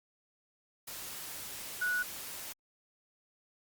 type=tone in noise; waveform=sine; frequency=1470 Hz; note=F#6; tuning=12 cents flat; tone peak=-29 dBFS; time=1.81-2.03 s; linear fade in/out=10 ms; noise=white; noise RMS=-43 dBFS; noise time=0.87-2.53 s; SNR=+11 dB; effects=Opus 48 kbps